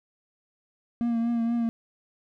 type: tone with vibrato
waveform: triangle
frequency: 233.1 Hz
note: A#3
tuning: in tune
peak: -21 dBFS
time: 1.01-1.69 s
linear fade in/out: 0 ms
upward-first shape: triangle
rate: 4.2 Hz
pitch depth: 36 cents each way
effects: none